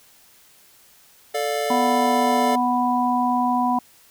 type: chord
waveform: square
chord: D minor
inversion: second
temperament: just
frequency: 440.5 / 587.3 / 704.8 Hz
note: A4 / D5 / F5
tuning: +2 / 0 / +16 cents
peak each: -27 dBFS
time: 1.34-2.56 s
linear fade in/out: 10 ms
type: harmonic tone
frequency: 246.9 Hz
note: B3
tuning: in tune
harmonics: 1 / 3 / 4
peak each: -22 / -22 / -22 dBFS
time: 1.7-3.79 s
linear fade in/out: 5 ms
effects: white hiss -53 dBFS RMS until 4.1 s